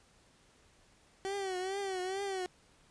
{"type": "tone with vibrato", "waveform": "30% pulse", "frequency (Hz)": 381.9, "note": "G4", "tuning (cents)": -45, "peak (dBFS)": -32, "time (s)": [1.25, 2.46], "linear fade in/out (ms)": 0, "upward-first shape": "triangle", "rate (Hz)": 2.3, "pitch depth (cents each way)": 99, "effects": ["pink hiss -65 dBFS RMS until 2.9 s", "resampled to 22050 Hz"]}